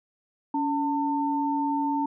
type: tone pair together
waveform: sine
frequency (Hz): 282.9 / 898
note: C#4 / A5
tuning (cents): +35 / +35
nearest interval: octave + minor sixth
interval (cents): 2000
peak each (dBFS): -26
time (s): 0.54-2.06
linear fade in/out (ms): 5
effects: none